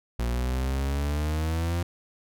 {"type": "exponential sweep", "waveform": "40% pulse", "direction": "up", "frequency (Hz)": [58.27, 87.4], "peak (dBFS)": -24, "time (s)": [0.19, 1.83], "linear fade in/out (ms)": 5, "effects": []}